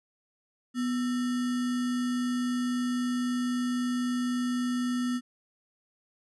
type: tone with sample-and-hold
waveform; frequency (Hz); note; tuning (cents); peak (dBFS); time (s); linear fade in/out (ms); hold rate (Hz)
sine; 246.9; B3; 0; -26; 0.74-5.21; 50; 1575
effects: resampled to 24000 Hz